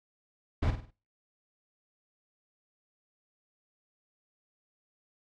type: noise with echo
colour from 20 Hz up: brown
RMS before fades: -27 dBFS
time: 0.62-0.71 s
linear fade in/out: 10 ms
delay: 50 ms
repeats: 4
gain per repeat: -8 dB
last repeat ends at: 0.91 s
effects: noise-tail reverb RT60 0.3 s tail -19 dB re dry + low-pass 4000 Hz 12 dB/octave